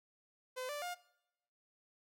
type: tone with pitch steps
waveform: sawtooth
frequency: 510 / 586 / 710 Hz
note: C5 / D5 / F5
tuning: -44 / -4 / +28 cents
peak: -36 dBFS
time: 0.56-0.95 s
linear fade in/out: 20 ms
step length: 130 ms
effects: noise-tail reverb RT60 0.8 s tail -20 dB re dry